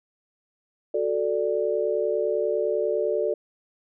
sine chord, D major, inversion first, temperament equal, 370 / 440 / 587.3 Hz, F#4 / A4 / D5, 0 / 0 / 0 cents, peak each -28 / -25 / -26 dBFS, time 0.94-3.34 s, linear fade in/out 5 ms, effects none

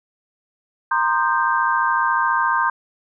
sine chord, C minor seventh, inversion third, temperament equal with one note detuned, 932.3 / 1046.5 / 1216.1 / 1568 Hz, Bb5 / C6 / Eb6 / G6, 0 / 0 / -40 / 0 cents, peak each -21 / -21 / -24 / -21 dBFS, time 0.91-2.7 s, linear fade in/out 5 ms, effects none

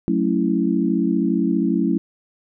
sine chord, F# minor seventh, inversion none, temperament equal, 185 / 220 / 277.2 / 329.6 Hz, F#3 / A3 / C#4 / E4, 0 / 0 / 0 / 0 cents, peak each -22 dBFS, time 0.08-1.98 s, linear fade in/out 0 ms, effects none

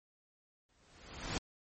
pink noise with exponential growth, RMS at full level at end -35 dBFS, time 0.69-1.38 s, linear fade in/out 1 ms, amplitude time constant 150 ms, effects MP3 32 kbps

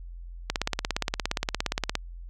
click train, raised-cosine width 0.2 ms, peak -8 dBFS, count 26, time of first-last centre 0.5-1.953 s, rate 17.2 Hz, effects added 43 Hz sine -38 dBFS peak until 2.29 s

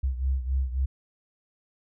sine beating tone pair, 65 / 68.7 Hz, C2 / C#2, -11 / -15 cents, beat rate 3.7 Hz, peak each -25 / -30 dBFS, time 0.03-0.86 s, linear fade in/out 10 ms, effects none

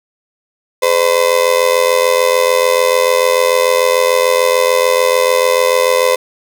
35% pulse tone with amplitude modulation, 509 Hz, C5, 48 cents flat, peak -4 dBFS, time 0.82-6.16 s, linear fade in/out 10 ms, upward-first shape sine, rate 86.8 Hz, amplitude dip 85%, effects none

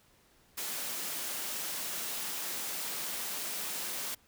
white high-pass noise, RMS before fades -37 dBFS, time 0.57-4.15 s, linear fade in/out 10 ms, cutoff 160 Hz, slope 24 dB/octave, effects pink hiss -65 dBFS RMS until 4.27 s

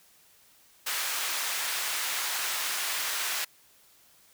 pink high-pass noise, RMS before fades -31 dBFS, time 0.86-3.45 s, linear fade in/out 10 ms, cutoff 1300 Hz, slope 12 dB/octave, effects white hiss -60 dBFS RMS until 4.33 s

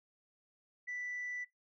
sine tone, 1975.5 Hz, B6, in tune, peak -37 dBFS, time 0.87-1.45 s, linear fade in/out 20 ms, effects noise-tail reverb RT60 0.2 s tail -22 dB re dry + tanh soft clip ceiling -35 dBFS

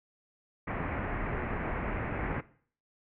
pink low-pass noise, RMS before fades -34 dBFS, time 0.67-2.41 s, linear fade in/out 10 ms, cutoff 2300 Hz, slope 48 dB/octave, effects noise-tail reverb RT60 0.5 s tail -18 dB re dry

